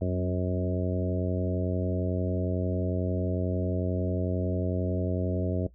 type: harmonic tone with a mistuned harmonic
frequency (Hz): 91.1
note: F#2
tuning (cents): -26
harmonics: 1 / 2 / 3 / 4 / 5 / 6 / 7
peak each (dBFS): -29 / -32 / -34 / -35 / -36 / -37 / -37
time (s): 0.01-5.67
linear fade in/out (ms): 5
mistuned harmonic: 2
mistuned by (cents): +22
effects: noise-tail reverb RT60 0.1 s tail -17 dB re dry + added 60 Hz sine -52 dBFS peak until 5.74 s